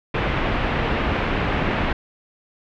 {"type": "low-pass noise", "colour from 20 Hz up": "pink", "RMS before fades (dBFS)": -22, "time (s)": [0.14, 1.93], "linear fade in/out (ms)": 5, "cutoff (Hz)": 2800, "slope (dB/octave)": 24, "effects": []}